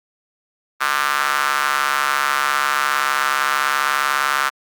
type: tone with high-pass filter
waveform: square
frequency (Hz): 69.9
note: C#2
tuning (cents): +15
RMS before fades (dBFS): -19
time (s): 0.8-4.5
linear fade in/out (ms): 20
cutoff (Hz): 1300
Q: 3.7
effects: Opus 24 kbps